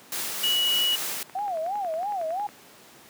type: noise with tremolo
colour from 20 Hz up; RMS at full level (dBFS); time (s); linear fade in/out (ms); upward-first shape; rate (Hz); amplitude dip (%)
white; -30; 0.12-1.23; 2; sine; 3.5; 25
type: tone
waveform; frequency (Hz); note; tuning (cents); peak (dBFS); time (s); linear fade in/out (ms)
sine; 2926; F#7; -20; -21; 0.43-0.96; 10
type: click train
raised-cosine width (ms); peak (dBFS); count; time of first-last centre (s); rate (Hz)
0.5; -28; 18; 0.93-2.49; 10.9
type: tone with vibrato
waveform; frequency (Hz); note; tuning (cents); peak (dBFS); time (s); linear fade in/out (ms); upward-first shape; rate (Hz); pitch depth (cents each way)
sine; 726; F#5; -33; -26; 1.35-2.47; 5; sine; 3; 240
effects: pink hiss -50 dBFS RMS until 3.09 s + high-pass 200 Hz 12 dB/octave